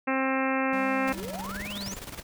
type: harmonic tone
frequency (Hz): 265.2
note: C4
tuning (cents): +23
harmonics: 1 / 2 / 3 / 4 / 5 / 6 / 7 / 8 / 9 / 10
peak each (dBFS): -28 / -31 / -33 / -34 / -35 / -36 / -36 / -37 / -38 / -38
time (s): 0.07-1.13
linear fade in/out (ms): 10
type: tone with vibrato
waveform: square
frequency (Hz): 195.9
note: G3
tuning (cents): -1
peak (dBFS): -38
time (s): 0.73-1.94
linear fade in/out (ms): 0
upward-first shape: triangle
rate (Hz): 1.3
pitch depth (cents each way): 81
type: noise with tremolo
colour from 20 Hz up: pink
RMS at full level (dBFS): -38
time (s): 1.07-2.23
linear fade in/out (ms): 10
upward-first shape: square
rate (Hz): 19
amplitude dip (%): 65
type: exponential sweep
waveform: sine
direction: up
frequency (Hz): 285.1 to 7750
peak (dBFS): -36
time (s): 1.13-1.97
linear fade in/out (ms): 50
effects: none